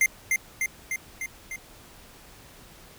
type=tone with echo; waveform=square; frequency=2093 Hz; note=C7; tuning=in tune; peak=-18 dBFS; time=0.01-0.06 s; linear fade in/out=2 ms; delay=300 ms; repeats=5; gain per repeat=-3 dB; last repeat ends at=1.56 s; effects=pink hiss -50 dBFS RMS until 2.98 s